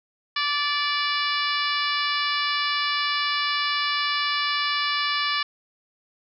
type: harmonic tone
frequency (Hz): 582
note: D5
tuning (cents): -16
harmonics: 2 / 3 / 4 / 5 / 6 / 7 / 8 / 9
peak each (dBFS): -27 / -29 / -30 / -31 / -32 / -32 / -33 / -34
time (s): 0.36-5.43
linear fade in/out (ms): 5
effects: none